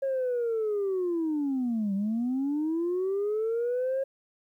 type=linear two-way sweep; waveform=sine; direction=down then up; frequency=548 to 192.3 to 544 Hz; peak=-24 dBFS; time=0.02-4.04 s; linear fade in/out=10 ms; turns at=1.94 s; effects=tanh soft clip ceiling -23 dBFS + 11-bit